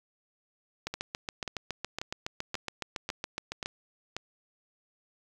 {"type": "two click trains", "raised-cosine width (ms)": 0.2, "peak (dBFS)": [-16, -17], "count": [21, 7], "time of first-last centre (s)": [[0.87, 3.659], [0.94, 4.166]], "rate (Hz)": [7.17, 1.86], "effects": ["8-bit"]}